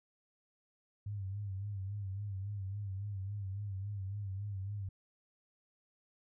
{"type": "tone with vibrato", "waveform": "sine", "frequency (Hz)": 99.3, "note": "G2", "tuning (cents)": 23, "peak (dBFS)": -37, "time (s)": [1.06, 4.89], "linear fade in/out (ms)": 5, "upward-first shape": "sine", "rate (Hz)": 3.6, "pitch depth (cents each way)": 78, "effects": []}